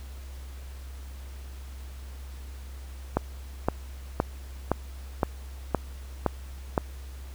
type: click train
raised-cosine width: 1 ms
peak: -8 dBFS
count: 8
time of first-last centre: 3.17-6.778 s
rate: 1.94 Hz
effects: added 66 Hz sine -38 dBFS peak until 7.34 s + pink hiss -52 dBFS RMS until 7.34 s